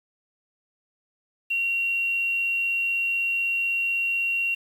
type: tone with quantisation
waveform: sine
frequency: 2748 Hz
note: F7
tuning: 29 cents flat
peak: -22 dBFS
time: 1.5-4.55 s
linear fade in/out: 10 ms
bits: 8
effects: none